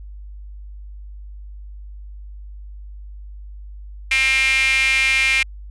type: tone with high-pass filter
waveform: sawtooth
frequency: 265.2 Hz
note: C4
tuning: 23 cents sharp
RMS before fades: -17 dBFS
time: 4.11-5.43 s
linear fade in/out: 5 ms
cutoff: 2300 Hz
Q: 9.6
effects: added 50 Hz sine -33 dBFS peak until 5.7 s + resampled to 24000 Hz